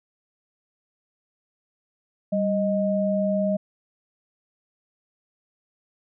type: tone pair together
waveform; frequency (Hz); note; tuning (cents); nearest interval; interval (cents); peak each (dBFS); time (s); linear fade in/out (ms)
sine; 195.53 / 622.3; G3 / D#5; -4 / 0; octave + minor sixth; 2004; -23; 2.32-3.57; 10
effects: none